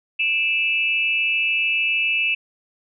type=tone with amplitude modulation; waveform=sine; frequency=2637 Hz; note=E7; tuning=in tune; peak=-14 dBFS; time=0.19-2.35 s; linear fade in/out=10 ms; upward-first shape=sine; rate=253 Hz; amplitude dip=80%; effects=none